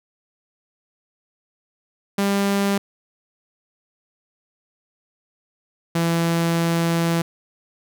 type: tone pair in turn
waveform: sawtooth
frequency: 199.2 / 167.51 Hz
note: G3 / E3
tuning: +28 / +28 cents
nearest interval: minor third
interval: 300 cents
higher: first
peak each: -14 dBFS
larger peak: neither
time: 2.18-2.78 / 5.95-7.22 s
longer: second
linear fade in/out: 5 ms
effects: none